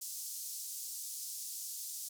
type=band-pass noise; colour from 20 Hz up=pink; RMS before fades=-43 dBFS; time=0.01-2.09 s; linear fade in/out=10 ms; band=5500 to 16000 Hz; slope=24 dB/octave; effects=none